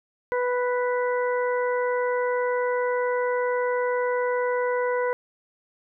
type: harmonic tone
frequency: 493.9 Hz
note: B4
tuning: in tune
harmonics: 1 / 2 / 3 / 4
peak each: -23 / -29 / -33 / -35 dBFS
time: 0.32-5.13 s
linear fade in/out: 0 ms
effects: none